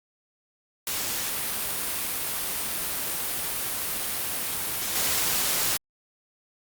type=noise with level steps; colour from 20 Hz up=white; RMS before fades=-29 / -25 dBFS; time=0.87-5.77 s; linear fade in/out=2 ms; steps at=4.95 s; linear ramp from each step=5 ms; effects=Opus 48 kbps